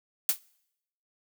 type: noise with exponential decay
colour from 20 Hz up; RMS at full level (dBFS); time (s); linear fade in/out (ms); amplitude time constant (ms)
blue; -19; 0.29-0.39; 1; 21
effects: noise-tail reverb RT60 0.8 s tail -25 dB re dry